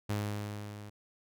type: tone with level ramp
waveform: sawtooth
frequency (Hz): 103.83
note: G#2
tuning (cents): 0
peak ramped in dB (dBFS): -26 to -41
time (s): 0.09-0.9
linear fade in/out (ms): 10
effects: none